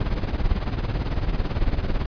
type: noise with tremolo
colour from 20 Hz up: brown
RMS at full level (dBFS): -20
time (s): 0-2.06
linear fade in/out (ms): 5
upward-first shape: triangle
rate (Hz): 18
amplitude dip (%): 80
effects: resampled to 11025 Hz